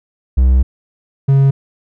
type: tone pair in turn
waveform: triangle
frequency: 64.1 / 136.85 Hz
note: C2 / C#3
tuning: -35 / -22 cents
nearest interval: octave + minor second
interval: 1313 cents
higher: second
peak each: -5 dBFS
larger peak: neither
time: 0.37-0.63 / 1.28-1.51 s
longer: first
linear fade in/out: 10 ms
effects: none